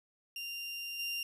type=tone with level steps; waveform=30% pulse; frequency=2784 Hz; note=F7; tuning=6 cents flat; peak=-36 / -32 dBFS; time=0.36-1.23 s; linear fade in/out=2 ms; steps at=0.99 s; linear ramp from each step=5 ms; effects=resampled to 32000 Hz + 12-bit